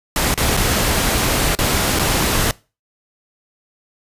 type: noise with dropouts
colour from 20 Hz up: pink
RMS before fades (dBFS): -17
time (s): 0.16-2.51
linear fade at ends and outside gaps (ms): 1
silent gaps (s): 0.341-0.376 / 0.568-0.573 / 1.551-1.588 / 1.989-1.994
effects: noise-tail reverb RT60 0.3 s tail -22 dB re dry + resampled to 32000 Hz